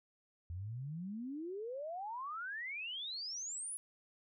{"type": "exponential sweep", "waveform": "sine", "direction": "up", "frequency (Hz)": [82.41, 10548], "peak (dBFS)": -40, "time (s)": [0.5, 3.77], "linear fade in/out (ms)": 0, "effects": []}